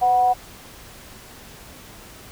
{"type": "tone with amplitude modulation", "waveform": "sine", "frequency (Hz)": 740, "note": "F#5", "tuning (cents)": 0, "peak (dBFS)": -12, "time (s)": [0.01, 0.34], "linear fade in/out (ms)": 20, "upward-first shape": "sine", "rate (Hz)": 235, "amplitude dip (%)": 45, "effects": ["pink hiss -43 dBFS RMS until 2.31 s"]}